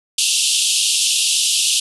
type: band-pass noise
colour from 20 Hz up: pink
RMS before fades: -17 dBFS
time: 0.18-1.8 s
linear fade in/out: 5 ms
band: 2700 to 11000 Hz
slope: 96 dB/octave
effects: none